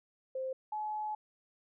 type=tone pair in turn; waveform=sine; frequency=523.3 / 852.3 Hz; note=C5 / G#5; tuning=0 / +45 cents; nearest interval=minor sixth; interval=845 cents; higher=second; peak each=-34 / -34 dBFS; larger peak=neither; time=0.35-0.53 / 0.72-1.15 s; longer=second; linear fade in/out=5 ms; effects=none